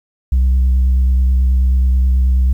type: tone with vibrato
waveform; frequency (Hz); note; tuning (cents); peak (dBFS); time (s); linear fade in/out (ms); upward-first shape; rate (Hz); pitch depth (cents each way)
sine; 64.1; C2; -35; -7; 0.32-2.53; 5; sine; 9.3; 23
effects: tanh soft clip ceiling -8 dBFS + 8-bit